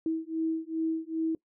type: beating tone pair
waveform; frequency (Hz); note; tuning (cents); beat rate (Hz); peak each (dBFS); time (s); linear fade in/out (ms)
sine; 321.6 / 324.1; E4 / E4; -43 / -29; 2.5; -31; 0.06-1.35; 2
effects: noise-tail reverb RT60 0.1 s tail -22 dB re dry